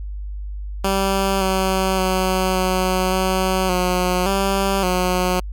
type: tone with pitch steps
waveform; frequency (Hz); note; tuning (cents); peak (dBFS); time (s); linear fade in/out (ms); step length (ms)
10% pulse; 194.3 / 189.6 / 186.8 / 185.5 / 187.5 / 181.1 / 195.4 / 181.9; G3 / F#3 / F#3 / F#3 / F#3 / F#3 / G3 / F#3; -15 / +43 / +17 / +5 / +23 / -37 / -5 / -29; -9; 0.84-5.4; 5; 570
effects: added 50 Hz sine -26 dBFS peak until 5.52 s